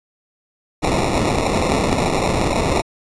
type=noise with sample-and-hold; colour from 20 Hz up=white; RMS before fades=-18 dBFS; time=0.82-2.82 s; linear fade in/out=20 ms; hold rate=1575 Hz; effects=resampled to 22050 Hz